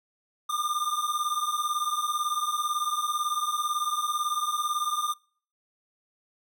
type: beating tone pair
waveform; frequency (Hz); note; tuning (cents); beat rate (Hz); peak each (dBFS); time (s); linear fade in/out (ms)
square; 1195 / 1213; D6 / D#6; +30 / -44; 18; -30; 0.49-5.14; 10
effects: noise-tail reverb RT60 0.5 s tail -26 dB re dry